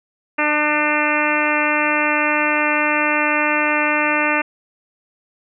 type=harmonic tone; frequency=299.7 Hz; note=D4; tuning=35 cents sharp; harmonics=1 / 2 / 3 / 4 / 5 / 6 / 7 / 8 / 9; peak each=-24 / -24 / -24 / -24 / -24 / -24 / -24 / -24 / -24 dBFS; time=0.38-4.42 s; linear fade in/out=10 ms; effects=none